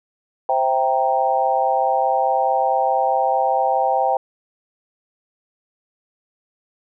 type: chord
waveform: sine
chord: C dominant seventh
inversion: none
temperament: equal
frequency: 523.3 / 659.3 / 784 / 932.3 Hz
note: C5 / E5 / G5 / Bb5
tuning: 0 / 0 / 0 / 0 cents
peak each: -22 / -23 / -18 / -24 dBFS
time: 0.49-4.17 s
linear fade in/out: 2 ms
effects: none